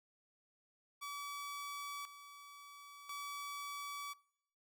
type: tone with tremolo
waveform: sawtooth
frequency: 1145 Hz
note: D6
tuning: 44 cents flat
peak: -39 dBFS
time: 1.01-4.14 s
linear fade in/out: 20 ms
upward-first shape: square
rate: 0.48 Hz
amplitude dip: 70%
effects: noise-tail reverb RT60 0.7 s tail -23 dB re dry